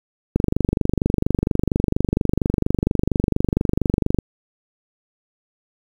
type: click train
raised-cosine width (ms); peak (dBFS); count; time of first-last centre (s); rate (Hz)
3; -4; 94; 0.36-4.187; 24.3
effects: 7-bit